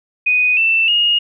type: tone with pitch steps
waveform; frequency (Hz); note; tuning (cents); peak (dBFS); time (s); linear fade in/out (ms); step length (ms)
sine; 2489 / 2668 / 2859; D#7 / E7 / F7; 0 / +20 / +40; -11; 0.26-1.19; 10; 310
effects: none